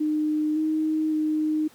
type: tone with pitch steps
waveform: sine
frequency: 305.3 / 312.3 / 308.5 Hz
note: D#4 / D#4 / D#4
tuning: -33 / +7 / -15 cents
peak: -21 dBFS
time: 0-1.68 s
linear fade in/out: 10 ms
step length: 560 ms
effects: pink hiss -54 dBFS RMS until 1.74 s + high-pass 150 Hz 12 dB/octave